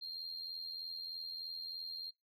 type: tone with amplitude modulation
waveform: sine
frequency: 4204 Hz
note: C8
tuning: 7 cents sharp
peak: -37 dBFS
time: 0.01-2.11 s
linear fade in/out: 20 ms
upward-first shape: sine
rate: 83.2 Hz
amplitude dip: 65%
effects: noise-tail reverb RT60 0.2 s tail -25 dB re dry + tanh soft clip ceiling -38 dBFS